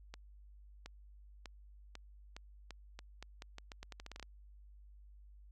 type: accelerating click train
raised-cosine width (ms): 0.2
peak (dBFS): -30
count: 19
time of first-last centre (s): 0.14-4.227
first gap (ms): 720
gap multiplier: 0.83
effects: added 50 Hz sine -55 dBFS peak until 5.51 s